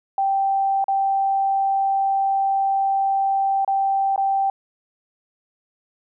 sine tone with dropouts, 782 Hz, G5, 4 cents flat, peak -17 dBFS, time 0.18-4.5 s, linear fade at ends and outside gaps 2 ms, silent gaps 0.842-0.882 / 3.648-3.677 / 4.161-4.178 s, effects none

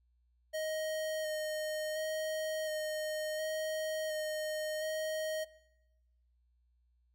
square tone with vibrato, 622 Hz, D#5, 1 cent flat, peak -35 dBFS, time 0.53-5.45 s, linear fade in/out 20 ms, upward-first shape square, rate 0.7 Hz, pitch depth 12 cents each way, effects noise-tail reverb RT60 1.0 s tail -22 dB re dry + added 60 Hz sine -69 dBFS peak until 7.14 s

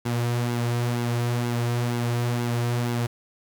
sawtooth tone with flanger, 119.8 Hz, A#2, 48 cents sharp, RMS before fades -25 dBFS, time 0.05-3.07 s, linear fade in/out 10 ms, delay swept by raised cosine 1.6 to 4.9 ms, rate 2.1 Hz, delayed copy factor -0.5, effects 8-bit

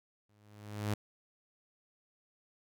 sawtooth tone with exponential growth, 104.6 Hz, G#2, 13 cents sharp, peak -26 dBFS, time 0.29-0.94 s, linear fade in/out 5 ms, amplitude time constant 140 ms, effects none

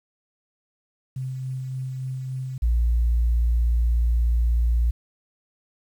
sine tone with tremolo, 130.4 Hz, C3, 5 cents flat, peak -26 dBFS, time 1.16-2.58 s, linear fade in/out 5 ms, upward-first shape sine, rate 3.5 Hz, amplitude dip 25%
sine tone, 58.27 Hz, A#1, in tune, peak -16 dBFS, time 2.62-4.91 s, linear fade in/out 10 ms
effects tanh soft clip ceiling -14 dBFS + 9-bit

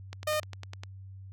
click train, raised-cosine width 0.2 ms, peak -23 dBFS, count 8, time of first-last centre 0.13-0.835 s, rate 9.93 Hz
sawtooth tone, 611 Hz, D#5, 32 cents flat, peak -23 dBFS, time 0.27-0.4 s, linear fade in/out 5 ms
effects added 96 Hz sine -43 dBFS peak until 1.32 s

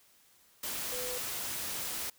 sine tone in noise, 498.8 Hz, B4, 17 cents sharp, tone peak -39 dBFS, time 0.92-1.18 s, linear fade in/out 5 ms, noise white, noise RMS -37 dBFS, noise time 0.63-2.1 s, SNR -5 dB, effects white hiss -64 dBFS RMS until 2.18 s

